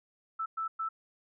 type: tone bursts at uneven times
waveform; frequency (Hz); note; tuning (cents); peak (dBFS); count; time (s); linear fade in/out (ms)
sine; 1318.5; E6; 0; -31; 3; 0.39-0.46 / 0.57-0.68 / 0.79-0.89; 10
effects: none